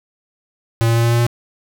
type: tone with pitch steps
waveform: square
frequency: 114.8 / 115.6 / 116.4 / 117.21 / 118.03 / 118.85 Hz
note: A#2 / A#2 / A#2 / A#2 / A#2 / A#2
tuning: -26 / -14 / -2 / +10 / +22 / +34 cents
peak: -13 dBFS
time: 0.81-1.266 s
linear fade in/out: 0 ms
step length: 76 ms
effects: none